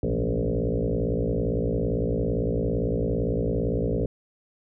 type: tone with frequency modulation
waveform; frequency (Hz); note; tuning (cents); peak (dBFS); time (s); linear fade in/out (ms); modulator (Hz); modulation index
sine; 167.6; E3; +29; -22; 0.03-4.06; 2; 57.7; 6.3
effects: none